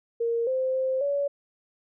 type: tone with pitch steps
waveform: sine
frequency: 465 / 520 / 523 / 567 Hz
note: A#4 / C5 / C5 / C#5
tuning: -4 / -11 / -1 / +39 cents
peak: -23 dBFS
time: 0.2-1.28 s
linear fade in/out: 10 ms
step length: 270 ms
effects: none